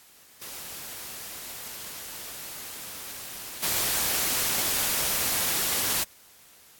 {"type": "noise with level steps", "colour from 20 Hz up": "white", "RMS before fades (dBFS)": [-39, -26], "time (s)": [0.41, 6.04], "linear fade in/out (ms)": 10, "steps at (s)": 3.62, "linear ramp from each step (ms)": 20, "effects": ["white hiss -54 dBFS RMS until 6.79 s", "AAC 64 kbps"]}